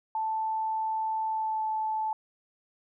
sine tone with pitch glide, 880 to 871.9 Hz, A5 to A5, 0 to -16 cents, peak -27 dBFS, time 0.15-2.13 s, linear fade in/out 2 ms, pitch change -16 cents, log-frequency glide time 1.27-1.64 s, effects none

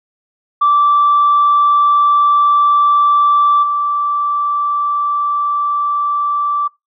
sine tone with level steps, 1166 Hz, D6, 13 cents flat, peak -7 / -13 dBFS, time 0.61-6.68 s, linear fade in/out 10 ms, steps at 3.62 s, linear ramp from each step 20 ms, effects noise-tail reverb RT60 0.2 s tail -22 dB re dry + tanh soft clip ceiling -4 dBFS

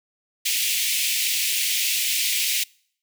pink high-pass noise, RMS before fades -23 dBFS, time 0.45-2.64 s, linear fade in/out 10 ms, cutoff 2200 Hz, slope 48 dB/octave, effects noise-tail reverb RT60 0.6 s tail -26 dB re dry

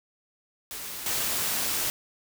white noise with level steps, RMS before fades -37 / -28 dBFS, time 0.71-1.9 s, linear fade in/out 0 ms, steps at 1.06 s, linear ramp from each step 2 ms, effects none

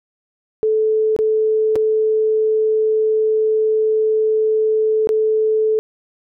sine tone with dropouts, 435.5 Hz, A4, 18 cents flat, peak -13 dBFS, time 0.63-5.79 s, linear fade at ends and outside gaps 0 ms, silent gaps 1.164-1.189 / 1.756-1.761 / 5.072-5.091 s, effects none

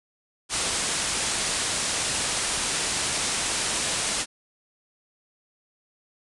white low-pass noise, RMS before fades -27 dBFS, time 0.49-4.26 s, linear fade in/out 50 ms, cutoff 10000 Hz, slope 96 dB/octave, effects none

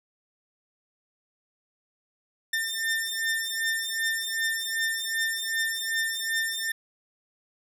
sawtooth beating tone pair, 1800 / 1802.6 Hz, A6 / A6, +39 / +41 cents, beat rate 2.6 Hz, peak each -26 dBFS, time 2.53-6.72 s, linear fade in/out 5 ms, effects none

